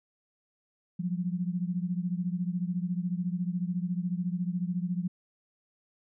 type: beating tone pair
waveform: sine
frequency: 174.61 / 188.61 Hz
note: F3 / F#3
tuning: 0 / +33 cents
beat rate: 14 Hz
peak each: -30 / -33 dBFS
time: 0.99-5.08 s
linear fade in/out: 10 ms
effects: none